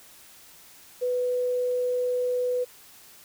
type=tone; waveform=sine; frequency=496.4 Hz; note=B4; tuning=9 cents sharp; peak=-23 dBFS; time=1.01-2.65 s; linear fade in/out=20 ms; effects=white hiss -51 dBFS RMS until 3.24 s